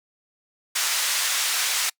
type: band-pass noise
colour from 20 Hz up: white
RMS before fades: -24 dBFS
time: 0.75-1.9 s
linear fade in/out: 10 ms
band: 1100 to 8200 Hz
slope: 12 dB/octave
effects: noise-tail reverb RT60 0.1 s tail -26 dB re dry